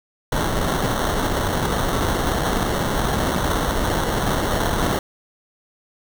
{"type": "noise with sample-and-hold", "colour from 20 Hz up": "pink", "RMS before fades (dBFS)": -21, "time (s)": [0.32, 4.99], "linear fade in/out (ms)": 2, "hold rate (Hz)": 2450, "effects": []}